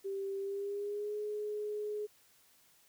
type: tone with pitch glide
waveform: sine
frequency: 392 to 420.1 Hz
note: G4 to G#4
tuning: 0 to +20 cents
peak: -35 dBFS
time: 0.04-2.07 s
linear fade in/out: 20 ms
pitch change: +120 cents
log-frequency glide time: 0.38-1.16 s
effects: white hiss -66 dBFS RMS until 2.88 s